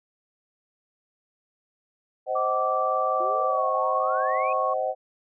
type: chord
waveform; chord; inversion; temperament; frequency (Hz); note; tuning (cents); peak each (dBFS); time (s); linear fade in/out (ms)
sine; C diminished; none; just; 523.3 / 627.9 / 753.5; C5 / Eb5 / Gb5; 0 / +16 / +31; -28 / -28 / -28; 2.26-4.95; 50
type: tone with pitch glide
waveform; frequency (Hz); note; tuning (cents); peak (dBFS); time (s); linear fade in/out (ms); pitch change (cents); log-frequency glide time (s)
sine; 1166 to 1101.2; D6 to C#6; -13 to -12; -25; 2.35-4.74; 10; -99; 3.47-3.65
type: exponential sweep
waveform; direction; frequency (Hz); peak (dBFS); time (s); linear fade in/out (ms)
sine; up; 344.9 to 2570; -34; 3.2-4.53; 5
effects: none